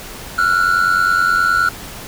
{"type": "tone pair together", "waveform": "triangle", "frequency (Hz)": [1361, 1450.7], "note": ["F6", "F#6"], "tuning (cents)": [-45, -35], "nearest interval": "minor second", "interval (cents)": 110, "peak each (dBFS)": -13, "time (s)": [0.38, 1.69], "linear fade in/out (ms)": 5, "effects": ["pink hiss -32 dBFS RMS until 2.07 s"]}